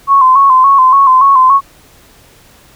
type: tone with vibrato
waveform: sine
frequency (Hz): 1067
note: C6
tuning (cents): +34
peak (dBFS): -3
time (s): 0.07-1.61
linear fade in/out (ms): 50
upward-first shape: square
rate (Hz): 3.5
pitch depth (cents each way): 60
effects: pink hiss -43 dBFS RMS until 2.75 s